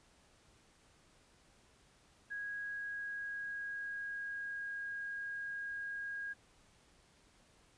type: tone with pitch glide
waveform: sine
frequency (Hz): 1650 to 1632.9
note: G#6 to G#6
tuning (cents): -12 to -30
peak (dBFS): -39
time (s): 2.3-6.34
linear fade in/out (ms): 20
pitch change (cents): -18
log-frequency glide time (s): 2.63-4.79
effects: pink hiss -67 dBFS RMS until 7.77 s + resampled to 22050 Hz